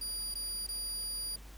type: tone with dropouts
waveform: 25% pulse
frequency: 4800 Hz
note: D8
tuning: 37 cents sharp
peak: -31 dBFS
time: 0.01-1.36 s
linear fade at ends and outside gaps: 5 ms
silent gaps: 0.342-0.353 / 0.667-0.687 s
effects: added 50 Hz sine -48 dBFS peak until 1.57 s + pink hiss -56 dBFS RMS until 1.57 s